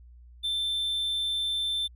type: tone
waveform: triangle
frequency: 3550 Hz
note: A7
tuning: 15 cents sharp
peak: -25 dBFS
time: 0.43-1.88 s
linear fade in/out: 20 ms
effects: added 60 Hz sine -48 dBFS peak until 1.95 s